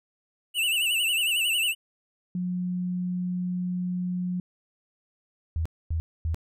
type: tone with vibrato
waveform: square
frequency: 2794 Hz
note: F7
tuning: in tune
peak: -23 dBFS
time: 0.54-1.75 s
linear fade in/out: 50 ms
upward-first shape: sine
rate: 11 Hz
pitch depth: 110 cents each way
type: tone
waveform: sine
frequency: 180 Hz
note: F#3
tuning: 47 cents flat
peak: -26 dBFS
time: 2.35-4.4 s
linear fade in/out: 2 ms
type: tone bursts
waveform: sine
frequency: 81 Hz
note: E2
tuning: 30 cents flat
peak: -24 dBFS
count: 3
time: 5.56-6.345 s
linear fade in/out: 0 ms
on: 95 ms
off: 250 ms
effects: none